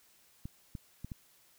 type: clicks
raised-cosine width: 5 ms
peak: -28 dBFS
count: 4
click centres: 0.455 / 0.752 / 1.046 / 1.118 s
effects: white hiss -65 dBFS RMS until 1.58 s